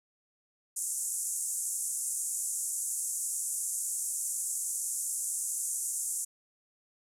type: band-pass noise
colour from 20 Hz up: pink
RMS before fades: -34 dBFS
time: 0.76-6.25 s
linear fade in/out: 10 ms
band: 6900 to 11000 Hz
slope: 48 dB/octave
effects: none